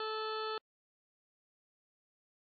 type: harmonic tone with a mistuned harmonic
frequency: 436.2 Hz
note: A4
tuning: 15 cents flat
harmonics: 1 / 2 / 3 / 4 / 6 / 7 / 8 / 9 / 10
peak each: -39 / -45 / -40 / -49 / -52 / -51 / -49 / -58 / -48 dBFS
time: 0-0.58 s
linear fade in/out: 2 ms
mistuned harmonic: 9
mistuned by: +19 cents
effects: AAC 64 kbps